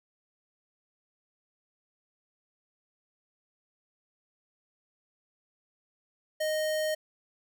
square tone, 620 Hz, D#5, 6 cents flat, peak -28 dBFS, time 6.4-6.95 s, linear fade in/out 10 ms, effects none

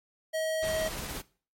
square tone, 636 Hz, D#5, 38 cents sharp, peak -29 dBFS, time 0.33-0.89 s, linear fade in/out 20 ms
pink noise with tremolo, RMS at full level -36 dBFS, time 0.62-1.22 s, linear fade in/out 20 ms, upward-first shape sine, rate 17 Hz, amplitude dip 25%
effects noise-tail reverb RT60 0.4 s tail -20 dB re dry + MP3 64 kbps

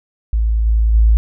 sine tone with level steps, 55 Hz, A1, in tune, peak -12 / -10 / -7 dBFS, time 0.33-1.17 s, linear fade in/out 0 ms, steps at 0.65 / 0.93 s, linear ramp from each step 20 ms, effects none

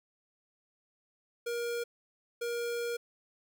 square tone bursts at uneven times, 473.1 Hz, A#4, 26 cents sharp, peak -33 dBFS, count 2, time 1.46-1.84 / 2.41-2.97 s, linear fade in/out 10 ms, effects none

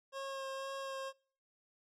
25% pulse tone with vibrato, 540 Hz, C#5, 45 cents flat, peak -36 dBFS, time 0.12-1.13 s, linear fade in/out 50 ms, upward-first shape sine, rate 2 Hz, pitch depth 14 cents each way, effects noise-tail reverb RT60 0.5 s tail -26 dB re dry + low-pass 8000 Hz 12 dB/octave

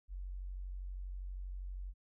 sine tone, 46.25 Hz, F#1, in tune, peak -40 dBFS, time 0.08-1.94 s, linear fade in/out 50 ms, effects none

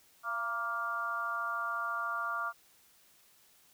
harmonic tone with a mistuned harmonic, 233.8 Hz, A#3, 5 cents sharp, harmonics 3 / 4 / 5 / 6, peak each -43 / -45 / -35 / -36 dBFS, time 0.23-2.53 s, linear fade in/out 50 ms, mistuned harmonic 3, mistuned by -46 cents, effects white hiss -64 dBFS RMS until 3.73 s

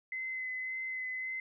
sine tone with vibrato, 2042 Hz, C7, 43 cents flat, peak -35 dBFS, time 0.12-1.4 s, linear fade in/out 2 ms, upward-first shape sine, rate 1.8 Hz, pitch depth 14 cents each way, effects none

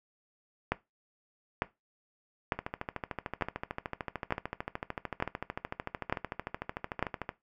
two click trains, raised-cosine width 0.5 ms, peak -19 / -12 dBFS, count 64 / 8, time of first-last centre 2.59-7.291 / 0.72-7.026 s, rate 13.4 / 1.11 Hz, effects noise-tail reverb RT60 0.2 s tail -17 dB re dry

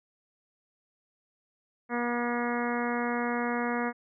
harmonic tone, 240 Hz, B3, 49 cents flat, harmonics 1 / 2 / 3 / 4 / 5 / 6 / 7 / 8 / 9, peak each -31 / -34 / -36 / -37 / -38 / -39 / -39 / -40 / -41 dBFS, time 1.89-3.93 s, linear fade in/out 50 ms, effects none

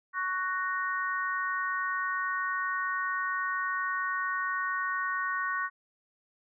harmonic tone, 371.3 Hz, F#4, 6 cents sharp, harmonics 3 / 4 / 5, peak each -32 / -33 / -34 dBFS, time 0.13-5.7 s, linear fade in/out 50 ms, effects none

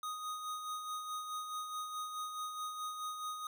square tone with tremolo, 1244.5 Hz, D#6, in tune, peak -38 dBFS, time 0.03-3.47 s, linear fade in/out 2 ms, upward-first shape sine, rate 4.7 Hz, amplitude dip 45%, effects none

